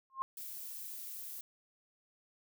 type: tone with exponential growth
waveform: sine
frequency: 1066 Hz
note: C6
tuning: 32 cents sharp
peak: -29 dBFS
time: 0.1-0.22 s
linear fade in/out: 0 ms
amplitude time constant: 24 ms
type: noise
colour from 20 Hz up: violet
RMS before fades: -45 dBFS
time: 0.37-1.41 s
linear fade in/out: 2 ms
effects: none